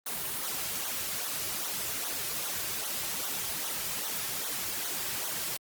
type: noise with flanger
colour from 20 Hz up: white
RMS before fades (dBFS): -34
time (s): 0.06-5.57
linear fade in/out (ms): 5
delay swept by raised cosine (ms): 0.39 to 4.19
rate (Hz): 2.5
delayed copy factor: -0.7
effects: Opus 32 kbps